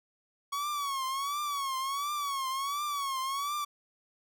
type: tone with vibrato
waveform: 45% pulse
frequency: 1116 Hz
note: C#6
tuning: 11 cents sharp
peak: -31 dBFS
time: 0.52-3.65 s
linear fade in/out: 10 ms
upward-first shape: triangle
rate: 1.4 Hz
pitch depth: 120 cents each way
effects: none